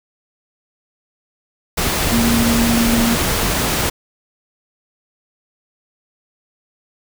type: tone in noise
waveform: sine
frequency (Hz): 233.1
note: A#3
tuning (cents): 0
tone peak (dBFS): -14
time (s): 2.12-3.15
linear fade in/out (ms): 10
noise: pink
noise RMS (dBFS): -18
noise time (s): 1.77-3.9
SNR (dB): +1
effects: none